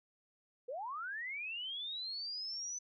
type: linear sweep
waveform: sine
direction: up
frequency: 460 to 6070 Hz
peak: -39 dBFS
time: 0.68-2.79 s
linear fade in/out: 10 ms
effects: none